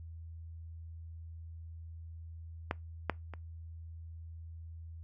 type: clicks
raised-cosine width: 0.5 ms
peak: -17 / -14 / -29 dBFS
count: 3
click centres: 2.711 / 3.097 / 3.337 s
effects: noise-tail reverb RT60 0.2 s tail -23 dB re dry + added 82 Hz sine -44 dBFS peak until 5.03 s